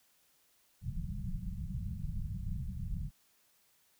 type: low-pass noise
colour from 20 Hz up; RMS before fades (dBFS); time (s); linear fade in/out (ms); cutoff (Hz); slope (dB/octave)
pink; -38; 0.81-3.11; 50; 200; 96
effects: white hiss -70 dBFS RMS until 3.99 s